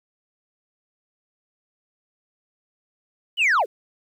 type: linear sweep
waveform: sine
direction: down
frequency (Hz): 3066 to 343.9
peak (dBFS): -13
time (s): 3.37-3.66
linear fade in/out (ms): 50
effects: tanh soft clip ceiling -15 dBFS + 9-bit